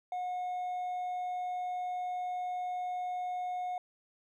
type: tone with hard clipping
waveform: sine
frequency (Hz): 725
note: F#5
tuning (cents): -35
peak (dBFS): -34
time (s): 0.12-3.78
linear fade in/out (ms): 2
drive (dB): 2
effects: none